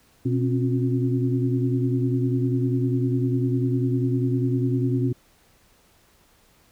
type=tone cluster; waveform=sine; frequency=123.6 / 264.6 / 274.6 / 359.3 Hz; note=B2 / C4 / C#4 / F4; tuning=+2 / +20 / -16 / +49 cents; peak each=-22 / -26 / -28 / -29 dBFS; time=0.25-5.13 s; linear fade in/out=10 ms; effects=pink hiss -59 dBFS RMS until 6.71 s